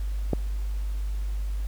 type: click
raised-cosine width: 2 ms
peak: -10 dBFS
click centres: 0.333 s
effects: added 50 Hz sine -26 dBFS peak until 1.67 s + pink hiss -51 dBFS RMS until 1.67 s